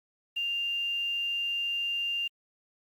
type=tone with quantisation; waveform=sine; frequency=2794 Hz; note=F7; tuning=in tune; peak=-28 dBFS; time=0.36-2.28 s; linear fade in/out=10 ms; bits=9; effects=Opus 48 kbps